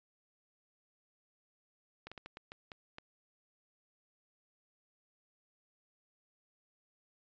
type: slowing click train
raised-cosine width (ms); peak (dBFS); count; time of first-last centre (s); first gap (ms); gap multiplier
0.3; -30; 8; 2.07-2.984; 46; 1.34
effects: resampled to 16000 Hz